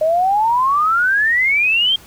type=exponential sweep; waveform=sine; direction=up; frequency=612 to 3233 Hz; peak=-12 dBFS; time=0.01-1.96 s; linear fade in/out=5 ms; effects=pink hiss -43 dBFS RMS until 2.06 s